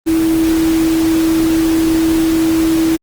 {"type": "tone in noise", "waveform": "sine", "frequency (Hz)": 324.4, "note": "E4", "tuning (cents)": -28, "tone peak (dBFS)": -10, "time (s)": [0.06, 2.97], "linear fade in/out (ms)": 20, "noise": "pink", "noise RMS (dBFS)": -24, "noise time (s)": [0.06, 2.97], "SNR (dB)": 11, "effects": ["Opus 24 kbps"]}